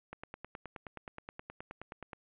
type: click train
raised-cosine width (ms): 0.5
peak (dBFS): -28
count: 20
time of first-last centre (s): 0.13-2.132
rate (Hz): 9.49
effects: resampled to 8000 Hz + 10-bit